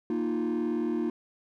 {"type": "chord", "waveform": "triangle", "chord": "Bb suspended fourth", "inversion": "none", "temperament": "just", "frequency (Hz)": [233.1, 310.8, 349.6], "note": ["Bb3", "Eb4", "F4"], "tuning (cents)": [0, -2, 2], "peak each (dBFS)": -28, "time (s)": [0.1, 1.1], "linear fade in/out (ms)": 2, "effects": ["tanh soft clip ceiling -20 dBFS"]}